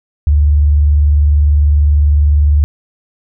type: tone with vibrato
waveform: sine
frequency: 73.42 Hz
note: D2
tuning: in tune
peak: -6 dBFS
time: 0.27-2.64 s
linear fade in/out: 0 ms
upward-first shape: sine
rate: 20 Hz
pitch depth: 120 cents each way
effects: none